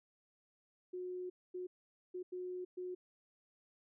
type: tone bursts at uneven times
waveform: sine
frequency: 363.5 Hz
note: F#4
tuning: 31 cents flat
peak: -40 dBFS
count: 5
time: 0.93-1.3 / 1.54-1.67 / 2.14-2.23 / 2.32-2.65 / 2.77-2.95 s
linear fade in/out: 10 ms
effects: none